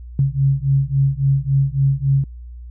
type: beating tone pair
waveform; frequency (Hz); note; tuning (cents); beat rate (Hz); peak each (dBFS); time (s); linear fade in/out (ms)
sine; 135.5 / 139.1; C#3 / C#3; -39 / +6; 3.6; -17; 0.19-2.24; 2
effects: added 60 Hz sine -32 dBFS peak until 2.7 s